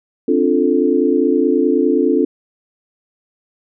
sine chord, D minor seventh, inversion third, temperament equal with one note detuned, 264.1 / 293.7 / 349.2 / 440 Hz, C4 / D4 / F4 / A4, +16 / 0 / 0 / 0 cents, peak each -17 dBFS, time 0.28-2.25 s, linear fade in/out 5 ms, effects none

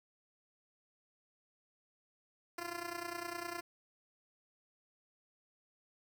10% pulse tone with amplitude modulation, 345.1 Hz, F4, 21 cents flat, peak -29 dBFS, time 2.58-3.61 s, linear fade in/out 5 ms, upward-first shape sine, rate 29.9 Hz, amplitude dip 75%, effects 10-bit

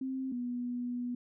sine tone pair in turn, 263.2 / 244.5 Hz, C4 / B3, +10 / -17 cents, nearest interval minor second, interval 127 cents, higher first, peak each -33 / -33 dBFS, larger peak neither, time 0.01-0.32 / 0.32-1.15 s, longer second, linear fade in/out 5 ms, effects none

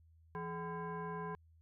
sine tone with frequency modulation, 424 Hz, G#4, 36 cents sharp, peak -39 dBFS, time 0.35-1.35 s, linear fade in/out 0 ms, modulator 592 Hz, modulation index 1.5, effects added 81 Hz sine -62 dBFS peak until 1.61 s

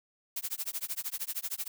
blue noise with tremolo, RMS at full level -33 dBFS, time 0.36-1.68 s, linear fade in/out 5 ms, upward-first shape sine, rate 13 Hz, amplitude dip 100%, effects none

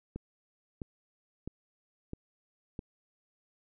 click train, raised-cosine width 3 ms, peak -25 dBFS, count 5, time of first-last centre 0.16-2.792 s, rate 1.52 Hz, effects none

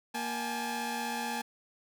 sawtooth tone cluster, 235.2 / 801 / 857 Hz, A#3 / G5 / A5, +16 / +37 / -46 cents, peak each -34 / -35 / -32 dBFS, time 0.14-1.42 s, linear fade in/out 10 ms, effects none

